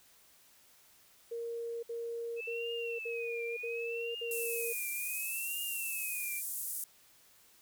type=tone bursts; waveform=sine; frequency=466.2 Hz; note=A#4; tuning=in tune; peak=-36 dBFS; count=6; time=1.31-4.73 s; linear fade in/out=10 ms; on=520 ms; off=60 ms
type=tone with vibrato; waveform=sine; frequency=2587 Hz; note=E7; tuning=33 cents flat; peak=-39 dBFS; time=2.36-6.42 s; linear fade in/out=50 ms; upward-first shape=triangle; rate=0.69 Hz; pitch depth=160 cents each way
type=band-pass noise; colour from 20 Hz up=pink; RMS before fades=-39 dBFS; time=4.31-6.84 s; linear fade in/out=2 ms; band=8900 to 16000 Hz; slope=24 dB/octave
effects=white hiss -63 dBFS RMS until 7.61 s